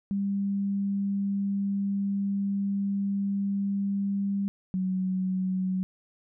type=tone pair in turn; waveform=sine; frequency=198.7 / 186.61 Hz; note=G3 / F#3; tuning=+24 / +15 cents; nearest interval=minor second; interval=109 cents; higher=first; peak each=-25 dBFS; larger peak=neither; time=0.11-4.48 / 4.74-5.83 s; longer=first; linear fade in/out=0 ms; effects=none